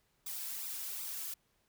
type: noise with flanger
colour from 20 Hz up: blue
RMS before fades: -41 dBFS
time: 0.26-1.34 s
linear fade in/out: 5 ms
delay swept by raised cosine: 0.81 to 3.11 ms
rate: 2.6 Hz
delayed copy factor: +0.8
effects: pink hiss -75 dBFS RMS until 1.68 s